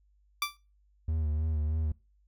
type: tone with exponential decay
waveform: 15% pulse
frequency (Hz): 1170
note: D6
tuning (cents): -7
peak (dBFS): -18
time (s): 0.42-0.57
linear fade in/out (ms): 2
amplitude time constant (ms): 31
type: tone with vibrato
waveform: triangle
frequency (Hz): 77.4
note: D#2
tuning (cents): -9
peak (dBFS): -25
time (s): 1.08-1.92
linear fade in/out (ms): 5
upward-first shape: sine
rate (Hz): 3.2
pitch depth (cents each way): 50
effects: noise-tail reverb RT60 0.3 s tail -23 dB re dry + added 50 Hz sine -63 dBFS peak until 2.27 s